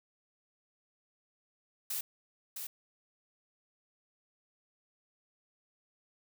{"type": "noise with echo", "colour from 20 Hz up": "blue", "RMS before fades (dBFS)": -36, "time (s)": [1.9, 2.01], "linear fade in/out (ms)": 5, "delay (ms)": 660, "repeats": 1, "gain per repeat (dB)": -5, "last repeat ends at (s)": 2.67, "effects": []}